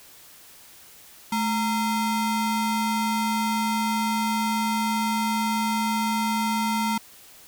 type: ring-modulated tone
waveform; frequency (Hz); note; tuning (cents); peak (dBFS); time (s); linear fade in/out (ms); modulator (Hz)
square; 571; D5; -49; -20; 1.32-6.98; 5; 354
effects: white hiss -49 dBFS RMS until 7.47 s